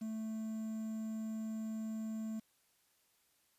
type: tone with quantisation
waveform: triangle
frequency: 220 Hz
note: A3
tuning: in tune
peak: -36 dBFS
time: 0.01-2.4 s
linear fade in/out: 10 ms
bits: 10
effects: white hiss -74 dBFS RMS until 3.58 s + resampled to 32000 Hz